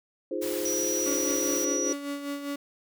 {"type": "chord", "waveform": "sine", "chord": "F minor seventh", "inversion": "third", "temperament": "equal with one note detuned", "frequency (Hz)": [311.1, 350.2, 415.3, 523.3], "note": ["Eb4", "F4", "Ab4", "C5"], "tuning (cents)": [0, 5, 0, 0], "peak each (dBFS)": [-35, -33, -34, -33], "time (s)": [0.31, 1.93], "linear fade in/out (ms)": 5}
{"type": "noise", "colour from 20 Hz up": "white", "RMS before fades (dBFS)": -37, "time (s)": [0.41, 1.66], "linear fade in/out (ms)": 20}
{"type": "tone", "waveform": "sine", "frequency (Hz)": 5830, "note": "F#8", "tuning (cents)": -26, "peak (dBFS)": -28, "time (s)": [0.65, 1.93], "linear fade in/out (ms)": 5}
{"type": "tone with tremolo", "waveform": "35% pulse", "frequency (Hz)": 284.2, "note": "C#4", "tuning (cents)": 43, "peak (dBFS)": -28, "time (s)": [1.06, 2.56], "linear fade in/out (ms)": 5, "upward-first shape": "sine", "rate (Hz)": 5, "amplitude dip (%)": 55}
{"effects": []}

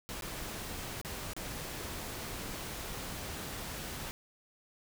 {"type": "noise with dropouts", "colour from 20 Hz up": "pink", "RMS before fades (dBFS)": -41, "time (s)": [0.09, 4.11], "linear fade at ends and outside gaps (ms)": 0, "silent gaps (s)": [[0.21, 0.222], [1.014, 1.048], [1.334, 1.365]], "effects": []}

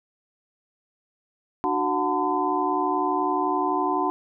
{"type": "tone cluster", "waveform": "sine", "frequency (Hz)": [299.3, 371, 732, 892, 1016], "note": ["D4", "F#4", "F#5", "A5", "B5"], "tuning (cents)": [33, 5, -19, 23, 49], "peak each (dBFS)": [-28, -28, -28, -28, -26], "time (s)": [1.64, 4.1], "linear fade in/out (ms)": 0, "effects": []}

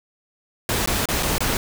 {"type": "noise with dropouts", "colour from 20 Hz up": "pink", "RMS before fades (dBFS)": -22, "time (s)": [0.69, 1.57], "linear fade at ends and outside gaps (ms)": 1, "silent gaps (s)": [[0.86, 0.874], [1.056, 1.087], [1.227, 1.231], [1.382, 1.405]], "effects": []}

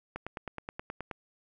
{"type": "click train", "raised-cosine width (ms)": 0.5, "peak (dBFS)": -22, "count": 10, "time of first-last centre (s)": [0.16, 1.112], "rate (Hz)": 9.45, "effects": []}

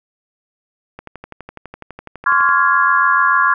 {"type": "click train", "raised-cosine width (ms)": 0.5, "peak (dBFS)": -17, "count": 19, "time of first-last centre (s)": [0.99, 2.49], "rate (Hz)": 12}
{"type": "chord", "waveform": "sine", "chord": "Db major seventh", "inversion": "third", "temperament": "equal with one note detuned", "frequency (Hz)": [1046.5, 1133.3, 1396.9, 1661.2], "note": ["C6", "Db6", "F6", "Ab6"], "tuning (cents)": [0, 38, 0, 0], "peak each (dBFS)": -16, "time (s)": [2.26, 3.54], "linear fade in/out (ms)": 5}
{"effects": []}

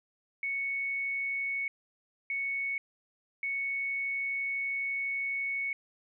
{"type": "tone bursts at uneven times", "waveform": "sine", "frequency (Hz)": 2217, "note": "C#7", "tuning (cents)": 0, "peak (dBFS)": -30, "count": 3, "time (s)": [[0.43, 1.68], [2.3, 2.78], [3.43, 5.73]], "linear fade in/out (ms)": 2, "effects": []}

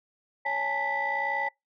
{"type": "tone cluster", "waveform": "sine", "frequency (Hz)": [556, 830, 891, 1974], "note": ["C#5", "G#5", "A5", "B6"], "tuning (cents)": [5, -1, 22, -1], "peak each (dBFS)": [-36, -31, -31, -29], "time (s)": [0.45, 1.49], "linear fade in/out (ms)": 10, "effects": ["noise-tail reverb RT60 0.2 s tail -26 dB re dry", "tanh soft clip ceiling -19 dBFS"]}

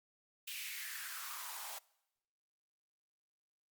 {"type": "noise with high-pass filter sweep", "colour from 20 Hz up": "white", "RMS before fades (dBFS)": -45, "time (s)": [0.47, 1.79], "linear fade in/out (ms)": 10, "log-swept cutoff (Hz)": [2700, 730], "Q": 3.6, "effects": ["noise-tail reverb RT60 0.9 s tail -23 dB re dry", "Opus 48 kbps"]}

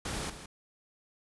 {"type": "noise with echo", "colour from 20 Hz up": "pink", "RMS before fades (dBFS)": -36, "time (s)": [0.05, 0.3], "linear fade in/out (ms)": 5, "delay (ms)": 160, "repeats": 1, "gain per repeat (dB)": -10, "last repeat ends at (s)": 0.46, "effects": ["resampled to 24000 Hz"]}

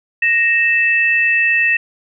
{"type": "tone pair together", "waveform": "sine", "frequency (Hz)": [1865.2, 2637], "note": ["A#6", "E7"], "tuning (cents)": [1, 0], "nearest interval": "tritone", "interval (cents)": 599, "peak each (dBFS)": -14, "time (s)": [0.22, 1.77], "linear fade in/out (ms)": 5, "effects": []}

